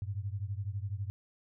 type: beating tone pair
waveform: sine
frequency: 95.7 / 107.7 Hz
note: G2 / A2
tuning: -41 / -37 cents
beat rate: 12 Hz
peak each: -36 / -38 dBFS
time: 0.02-1.1 s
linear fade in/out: 0 ms
effects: none